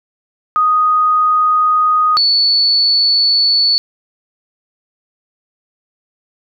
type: tone pair in turn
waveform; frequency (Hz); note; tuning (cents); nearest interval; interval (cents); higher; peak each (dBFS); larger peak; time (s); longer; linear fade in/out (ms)
sine; 1244.5 / 4447; D#6 / C#8; 0 / +5; octave + minor seventh; 2205; second; -9; neither; 0.56-2.17 / 2.17-3.78; neither; 0
effects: none